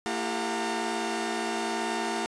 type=tone cluster; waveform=sawtooth; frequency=227.8 / 335.9 / 396.7 / 721 / 912 Hz; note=A#3 / E4 / G4 / F#5 / A#5; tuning=-40 / +33 / +21 / -45 / -38 cents; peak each=-31 dBFS; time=0.06-2.26 s; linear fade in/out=0 ms; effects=resampled to 22050 Hz